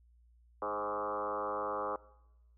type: tone with frequency modulation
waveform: sine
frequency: 830.6 Hz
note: G#5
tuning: in tune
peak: -33 dBFS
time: 0.62-1.96 s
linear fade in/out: 2 ms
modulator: 103 Hz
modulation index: 4.3
effects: noise-tail reverb RT60 1.0 s tail -21 dB re dry + added 59 Hz sine -61 dBFS peak until 2.57 s